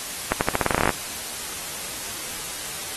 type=accelerating click train; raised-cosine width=0.5 ms; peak=-4 dBFS; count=14; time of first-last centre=0.32-0.893 s; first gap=89 ms; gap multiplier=0.87; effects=white hiss -32 dBFS RMS until 2.96 s + AAC 32 kbps